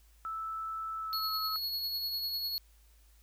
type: tone with pitch glide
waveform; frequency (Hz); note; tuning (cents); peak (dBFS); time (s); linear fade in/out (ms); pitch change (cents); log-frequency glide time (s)
sine; 1315 to 1287.9; E6 to E6; -5 to -41; -35; 0.25-1.56; 0; -36; 0.97-1.36
type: tone with tremolo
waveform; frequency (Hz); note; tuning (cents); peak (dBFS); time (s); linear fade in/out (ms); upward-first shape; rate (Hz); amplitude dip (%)
square; 4347; C#8; -35; -32; 1.13-2.58; 0; sine; 10; 35
effects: added 54 Hz sine -59 dBFS peak until 3.22 s + white hiss -68 dBFS RMS until 3.22 s